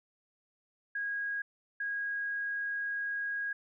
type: tone bursts at uneven times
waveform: sine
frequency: 1642 Hz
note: G#6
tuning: 20 cents flat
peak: -32 dBFS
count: 2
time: 0.95-1.42 / 1.8-3.53 s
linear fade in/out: 5 ms
effects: none